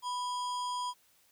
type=harmonic tone with a mistuned harmonic; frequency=990 Hz; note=B5; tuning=4 cents sharp; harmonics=1 / 3 / 5 / 7 / 9; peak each=-33 / -43 / -47 / -50 / -52 dBFS; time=0.02-0.94 s; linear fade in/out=50 ms; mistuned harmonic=3; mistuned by=+150 cents; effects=white hiss -67 dBFS RMS until 1.31 s